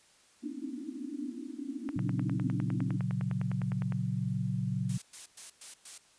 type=band-pass noise; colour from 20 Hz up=white; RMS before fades=-39 dBFS; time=0.42-2.98 s; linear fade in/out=20 ms; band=240 to 310 Hz; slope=96 dB/octave
type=click train; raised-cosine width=0.5 ms; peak=-27 dBFS; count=21; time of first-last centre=1.89-3.923 s; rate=9.84 Hz
type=chord; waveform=sine; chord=F# major; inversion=first; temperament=equal with one note detuned; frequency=116.54 / 138.59 / 183.83 Hz; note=A#2 / C#3 / F#3; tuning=0 / 0 / -11 cents; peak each=-34 dBFS; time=1.96-4.98 s; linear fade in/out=5 ms
type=noise bursts; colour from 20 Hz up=blue; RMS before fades=-43 dBFS; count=5; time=4.89-5.98 s; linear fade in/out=5 ms; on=130 ms; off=110 ms
effects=white hiss -63 dBFS RMS until 6.18 s + resampled to 22050 Hz